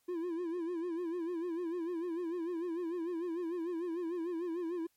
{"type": "tone with vibrato", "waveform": "triangle", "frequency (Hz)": 341.6, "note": "F4", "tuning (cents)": -38, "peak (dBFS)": -32, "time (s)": [0.08, 4.87], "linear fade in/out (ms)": 10, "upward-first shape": "sine", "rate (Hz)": 6.7, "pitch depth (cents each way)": 100, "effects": ["white hiss -75 dBFS RMS until 4.96 s", "MP3 64 kbps"]}